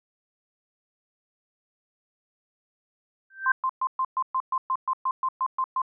sine tone with exponential growth, 1562 Hz, G6, 7 cents flat, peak -16 dBFS, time 3.3-3.52 s, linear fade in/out 5 ms, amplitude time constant 46 ms
sine tone bursts, 1045 Hz, C6, 2 cents flat, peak -22 dBFS, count 14, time 3.46-5.818 s, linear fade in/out 2 ms, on 57 ms, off 120 ms
effects none

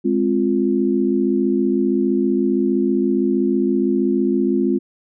sine chord, F minor, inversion first, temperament equal with one note detuned, 207.7 / 263 / 349.2 Hz, Ab3 / C4 / F4, 0 / +9 / 0 cents, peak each -20 / -19 / -19 dBFS, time 0.04-4.79 s, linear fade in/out 20 ms, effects none

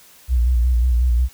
sine tone with vibrato, 60.8 Hz, B1, 26 cents flat, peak -13 dBFS, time 0.28-1.29 s, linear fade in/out 50 ms, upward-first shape square, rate 5.5 Hz, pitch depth 56 cents each way, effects white hiss -48 dBFS RMS until 1.33 s

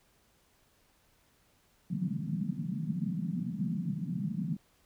pink band-pass noise, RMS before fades -34 dBFS, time 1.9-4.57 s, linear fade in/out 5 ms, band 150 to 220 Hz, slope 48 dB/octave, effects pink hiss -68 dBFS RMS until 4.85 s

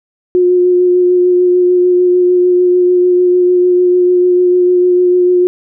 sine tone with vibrato, 359.4 Hz, F4, 50 cents sharp, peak -6 dBFS, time 0.35-5.47 s, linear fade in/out 0 ms, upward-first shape sine, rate 6.7 Hz, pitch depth 14 cents each way, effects none

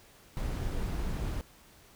brown noise, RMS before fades -33 dBFS, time 0.37-1.41 s, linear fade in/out 0 ms, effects pink hiss -58 dBFS RMS until 1.95 s

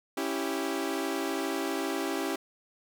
sawtooth chord, C# diminished, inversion none, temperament equal, 277.2 / 329.6 / 392 Hz, C#4 / E4 / G4, 0 / 0 / 0 cents, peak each -30 dBFS, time 0.17-2.36 s, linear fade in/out 5 ms, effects none

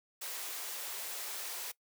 white high-pass noise, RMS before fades -41 dBFS, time 0.21-1.72 s, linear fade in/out 10 ms, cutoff 390 Hz, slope 24 dB/octave, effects noise-tail reverb RT60 0.1 s tail -20 dB re dry

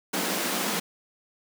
pink high-pass noise, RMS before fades -28 dBFS, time 0.13-0.8 s, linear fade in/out 10 ms, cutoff 170 Hz, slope 96 dB/octave, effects none

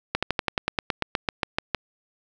slowing click train, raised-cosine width 0.3 ms, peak -6 dBFS, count 15, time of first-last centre 0.15-1.747 s, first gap 76 ms, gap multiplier 1.06, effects none

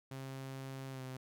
sawtooth tone with pitch glide, 133.9 to 130.01 Hz, C3 to C3, +40 to -11 cents, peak -39 dBFS, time 0.11-1.17 s, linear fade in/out 5 ms, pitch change -51 cents, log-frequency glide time 0.91-1.02 s, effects none

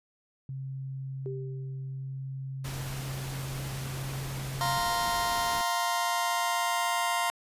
sine tone, 134 Hz, C3, 42 cents sharp, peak -34 dBFS, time 0.49-4.78 s, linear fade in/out 2 ms
sine tone with exponential decay, 392.5 Hz, G4, 2 cents sharp, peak -33 dBFS, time 1.26-2.18 s, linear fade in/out 0 ms, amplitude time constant 200 ms
pink noise, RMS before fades -40 dBFS, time 2.64-5.62 s, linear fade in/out 10 ms
sawtooth chord, F suspended fourth, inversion none, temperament just, 698.5 / 931.3 / 1047.7 Hz, F5 / Bb5 / C6, 0 / -2 / +2 cents, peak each -27 dBFS, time 4.61-7.3 s, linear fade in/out 0 ms
effects resampled to 32000 Hz

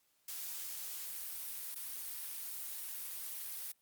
blue noise with dropouts, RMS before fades -43 dBFS, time 0.28-3.72 s, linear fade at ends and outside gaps 5 ms, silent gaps 1.747-1.757 s, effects white hiss -75 dBFS RMS until 3.81 s + Opus 48 kbps

